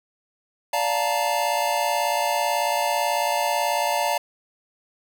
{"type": "chord", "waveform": "square", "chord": "Bb major seventh", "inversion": "first", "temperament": "just", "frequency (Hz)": [582.7, 699.2, 874.1, 932.3], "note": ["D5", "F5", "A5", "Bb5"], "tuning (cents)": [-14, 2, -12, 0], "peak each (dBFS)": [-28, -27, -27, -27], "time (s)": [0.73, 4.18], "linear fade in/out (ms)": 5, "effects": []}